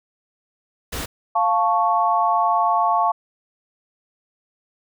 pink noise, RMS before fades -28 dBFS, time 0.92-1.06 s, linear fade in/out 10 ms
sine chord, F augmented, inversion none, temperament equal, 698.5 / 880 / 1108.7 Hz, F5 / A5 / C#6, 0 / 0 / 0 cents, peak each -20 dBFS, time 1.35-3.12 s, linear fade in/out 10 ms
effects none

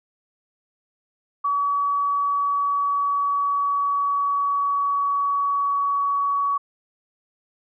sine tone with pitch glide, 1137 to 1128.5 Hz, C#6 to C#6, +44 to +31 cents, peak -19 dBFS, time 1.44-6.58 s, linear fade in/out 10 ms, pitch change -13 cents, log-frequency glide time 2.18-6.1 s, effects none

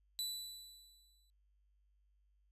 sawtooth tone with exponential decay, 3971 Hz, B7, 9 cents sharp, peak -33 dBFS, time 0.19-1.3 s, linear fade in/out 0 ms, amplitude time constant 240 ms, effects added 50 Hz sine -70 dBFS peak until 2.51 s + resampled to 32000 Hz

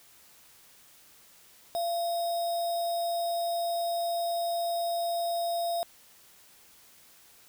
sine tone with sample-and-hold, 684 Hz, F5, 36 cents flat, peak -27 dBFS, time 1.75-5.83 s, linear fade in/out 0 ms, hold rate 4410 Hz, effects white hiss -57 dBFS RMS until 7.48 s

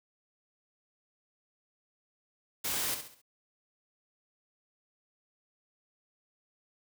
white noise with echo, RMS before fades -33 dBFS, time 2.64-2.95 s, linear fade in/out 10 ms, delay 67 ms, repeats 4, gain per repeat -8 dB, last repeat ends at 3.218 s, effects none

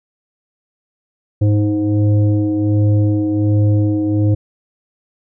sine tone with frequency modulation, 103.83 Hz, G#2, in tune, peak -11 dBFS, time 1.41-4.35 s, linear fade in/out 10 ms, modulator 209 Hz, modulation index 1.2, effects none

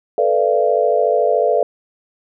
sine chord, B half-diminished seventh, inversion third, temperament equal with one note detuned, 440 / 493.9 / 587.3 / 684.1 Hz, A4 / B4 / D5 / F5, 0 / 0 / 0 / -36 cents, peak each -18 dBFS, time 0.18-1.63 s, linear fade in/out 2 ms, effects none

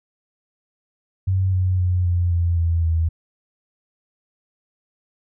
sine tone with pitch steps, 94.5 / 92.24 / 90.02 / 87.87 / 85.76 / 83.71 / 81.7 Hz, F#2 / F#2 / F#2 / F2 / F2 / E2 / E2, +37 / -5 / -47 / +11 / -31 / +27 / -15 cents, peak -16 dBFS, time 1.27-3.09 s, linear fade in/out 10 ms, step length 260 ms, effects none

